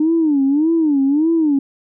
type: tone with vibrato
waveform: sine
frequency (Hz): 300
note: D4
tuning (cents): +37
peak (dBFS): -11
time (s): 0-1.59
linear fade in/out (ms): 5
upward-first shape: sine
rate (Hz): 1.7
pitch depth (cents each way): 180
effects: tanh soft clip ceiling -7 dBFS